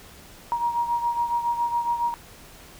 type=beating tone pair; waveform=sine; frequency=945 / 952.2 Hz; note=A#5 / A#5; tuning=+23 / +37 cents; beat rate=7.2 Hz; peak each=-23 / -29 dBFS; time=0.52-2.14 s; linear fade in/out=0 ms; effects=pink hiss -47 dBFS RMS until 2.79 s